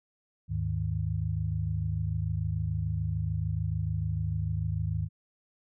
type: tone cluster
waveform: sine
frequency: 75.3 / 102.1 / 154.9 Hz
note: D2 / G#2 / D#3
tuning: +44 / -29 / -7 cents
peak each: -34 / -30 / -33 dBFS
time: 0.48-5.09 s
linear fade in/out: 50 ms
effects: none